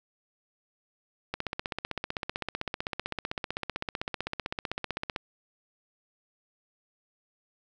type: click train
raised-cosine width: 0.3 ms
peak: -15 dBFS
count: 61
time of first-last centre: 1.34-5.162 s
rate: 15.7 Hz
effects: none